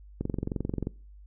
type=click train; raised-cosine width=3 ms; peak=-17 dBFS; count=16; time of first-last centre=0.21-0.871 s; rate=22.7 Hz; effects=noise-tail reverb RT60 0.4 s tail -23 dB re dry + added 50 Hz sine -47 dBFS peak until 1.26 s